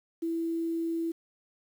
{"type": "tone with quantisation", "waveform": "sine", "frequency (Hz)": 331.1, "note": "E4", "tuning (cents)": 8, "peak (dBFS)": -28, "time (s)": [0.22, 1.12], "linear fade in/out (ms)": 10, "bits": 9, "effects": []}